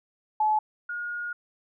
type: tone pair in turn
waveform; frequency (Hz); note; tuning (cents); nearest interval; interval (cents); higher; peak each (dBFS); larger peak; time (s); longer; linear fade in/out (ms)
sine; 858 / 1433.4; A5 / F6; -44 / +45; major sixth; 889; second; -20 / -30; first; 0.4-0.59 / 0.89-1.33; second; 5
effects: none